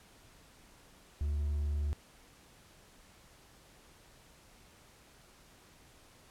triangle tone with hard clipping, 73.42 Hz, D2, in tune, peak -31 dBFS, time 1.21-1.93 s, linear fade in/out 0 ms, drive 5 dB, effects pink hiss -60 dBFS RMS until 6.3 s + low-pass 12000 Hz 12 dB/octave

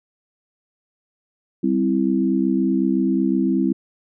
sine chord, C major, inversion second, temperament equal, 196 / 261.6 / 329.6 Hz, G3 / C4 / E4, 0 / 0 / 0 cents, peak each -21 / -20 / -21 dBFS, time 1.63-3.73 s, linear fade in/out 10 ms, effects none

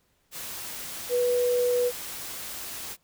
sine tone in noise, 490 Hz, B4, 14 cents flat, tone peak -21 dBFS, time 1.09-1.92 s, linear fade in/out 50 ms, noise white, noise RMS -37 dBFS, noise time 0.31-2.97 s, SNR +13 dB, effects pink hiss -69 dBFS RMS until 3.03 s

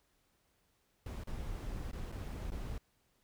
brown noise with dropouts, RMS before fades -41 dBFS, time 1.06-2.78 s, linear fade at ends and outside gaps 2 ms, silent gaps 1.237-1.272 / 1.914-1.931 / 2.118-2.123 / 2.504-2.519 s, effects pink hiss -75 dBFS RMS until 3.23 s

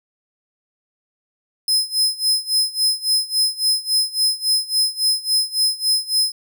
sawtooth tone with tremolo, 5100 Hz, D#8, 42 cents sharp, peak -11 dBFS, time 1.68-6.32 s, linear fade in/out 2 ms, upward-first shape sine, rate 3.6 Hz, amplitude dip 90%, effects none

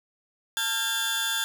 sawtooth tone cluster, 893 / 1385 / 1605 / 3497 Hz, A5 / F6 / G6 / A7, +25 / -15 / +40 / -11 cents, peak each -34 / -32 / -26 / -25 dBFS, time 0.57-1.44 s, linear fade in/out 0 ms, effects none

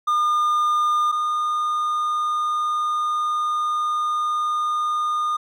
triangle tone pair in turn, 1212 / 1219.7 Hz, D#6 / D#6, -46 / -35 cents, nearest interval unison, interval 11 cents, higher second, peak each -15 / -18 dBFS, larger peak first, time 0.07-1.12 / 1.12-5.37 s, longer second, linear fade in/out 10 ms, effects none

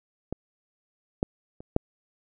clicks, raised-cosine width 2 ms, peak -17 / -10 / -29 / -7 dBFS, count 4, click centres 0.326 / 1.229 / 1.605 / 1.764 s, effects none

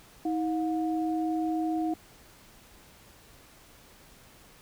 sine tone pair together, 319.1 / 718 Hz, D#4 / F5, +44 / +48 cents, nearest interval octave + major second, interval 1404 cents, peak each -27 / -33 dBFS, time 0.25-1.94 s, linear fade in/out 5 ms, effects pink hiss -55 dBFS RMS until 4.61 s

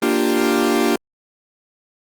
40% pulse chord, G minor seventh, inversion first, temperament equal, 233.1 / 293.7 / 349.2 / 392 Hz, Bb3 / D4 / F4 / G4, 0 / 0 / 0 / 0 cents, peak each -20 / -20 / -20 / -20 dBFS, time 0.02-0.96 s, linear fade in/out 5 ms, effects Opus 32 kbps

